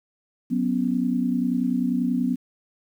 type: chord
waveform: sine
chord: F# suspended fourth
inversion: none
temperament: equal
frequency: 185 / 246.9 / 277.2 Hz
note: F#3 / B3 / C#4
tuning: 0 / 0 / 0 cents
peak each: -27 / -22 / -28 dBFS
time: 0.5-2.36 s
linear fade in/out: 20 ms
effects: 9-bit